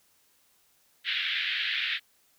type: band-pass noise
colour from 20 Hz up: white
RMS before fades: -30 dBFS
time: 1.04-2 s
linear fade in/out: 50 ms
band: 1600 to 3700 Hz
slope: 48 dB/octave
effects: white hiss -66 dBFS RMS until 2.38 s